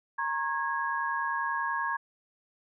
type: tone cluster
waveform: sine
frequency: 933 / 1083 / 1654 Hz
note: A#5 / C#6 / G#6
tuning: +1 / -41 / -8 cents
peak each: -33 / -32 / -32 dBFS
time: 0.18-1.97 s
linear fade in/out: 10 ms
effects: none